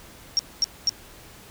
sine tone bursts, 5570 Hz, F8, 5 cents flat, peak -17 dBFS, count 3, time 0.37-0.893 s, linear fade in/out 0 ms, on 21 ms, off 230 ms, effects pink hiss -47 dBFS RMS until 1.5 s

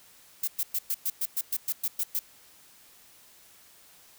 violet noise bursts, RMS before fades -28 dBFS, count 12, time 0.43-2.192 s, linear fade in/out 5 ms, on 46 ms, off 110 ms, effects white hiss -56 dBFS RMS until 4.18 s

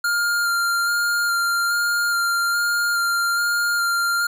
square tone with vibrato, 1400 Hz, F6, 4 cents sharp, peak -19 dBFS, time 0.04-4.27 s, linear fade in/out 5 ms, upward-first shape square, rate 1.2 Hz, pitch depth 11 cents each way, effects none

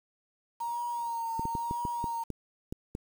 sine tone with vibrato, 932.3 Hz, A#5, in tune, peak -31 dBFS, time 0.6-2.24 s, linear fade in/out 10 ms, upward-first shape triangle, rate 1 Hz, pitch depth 46 cents each way
clicks, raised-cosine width 3 ms, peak -22 dBFS, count 9, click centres 1.395 / 1.454 / 1.552 / 1.711 / 1.852 / 2.042 / 2.303 / 2.725 / 2.951 s
effects 8-bit

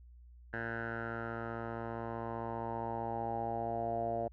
10% pulse tone with low-pass filter sweep, 115.3 Hz, A#2, 19 cents flat, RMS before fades -38 dBFS, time 0.53-4.28 s, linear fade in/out 5 ms, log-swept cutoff 1600 to 650 Hz, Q 7, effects added 60 Hz sine -53 dBFS peak until 4.32 s

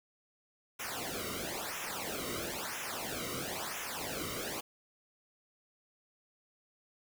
pink noise with flanger, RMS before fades -39 dBFS, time 0.79-4.61 s, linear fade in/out 10 ms, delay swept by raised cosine 0.22 to 1.2 ms, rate 1 Hz, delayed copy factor -0.95, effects none

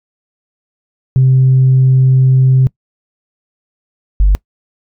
sine tone pair in turn, 130.81 / 48.72 Hz, C3 / G1, 0 / -10 cents, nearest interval octave + perfect fourth, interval 1710 cents, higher first, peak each -4 dBFS, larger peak neither, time 1.16-2.67 / 4.2-4.35 s, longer first, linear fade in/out 0 ms, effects noise-tail reverb RT60 0.1 s tail -24 dB re dry + tanh soft clip ceiling -2 dBFS

